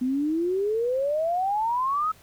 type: exponential sweep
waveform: sine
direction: up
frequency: 246.9 to 1302 Hz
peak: -22 dBFS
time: 0.01-2.12 s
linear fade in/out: 10 ms
effects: pink hiss -54 dBFS RMS until 2.22 s